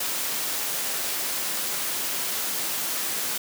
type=high-pass noise; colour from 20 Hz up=white; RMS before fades=-28 dBFS; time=0-3.38 s; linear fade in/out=5 ms; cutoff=180 Hz; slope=12 dB/octave; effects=none